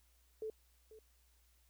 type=tone with echo; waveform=sine; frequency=436.9 Hz; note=A4; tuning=12 cents flat; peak=-39 dBFS; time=0.42-0.5 s; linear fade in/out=2 ms; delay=490 ms; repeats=1; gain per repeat=-15 dB; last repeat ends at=0.99 s; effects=added 60 Hz sine -69 dBFS peak until 1.69 s + white hiss -74 dBFS RMS until 1.69 s